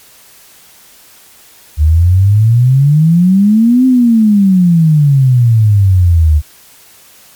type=exponential two-way sweep; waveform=sine; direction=up then down; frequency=73.42 to 261.6 to 73.42 Hz; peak=-4 dBFS; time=1.77-6.42 s; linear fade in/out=50 ms; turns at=3.86 s; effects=white hiss -41 dBFS RMS until 7.35 s + MP3 96 kbps